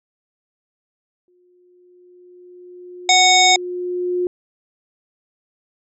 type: tone with exponential growth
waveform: sine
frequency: 358.3 Hz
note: F4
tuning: 44 cents sharp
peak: -16 dBFS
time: 1.28-4.27 s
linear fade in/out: 1 ms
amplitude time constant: 650 ms
type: harmonic tone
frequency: 740 Hz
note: F#5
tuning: in tune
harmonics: 1 / 3 / 5 / 7 / 9 / 10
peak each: -14 / -16 / -15 / -22 / -21 / -22 dBFS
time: 3.09-3.56 s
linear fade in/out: 2 ms
effects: none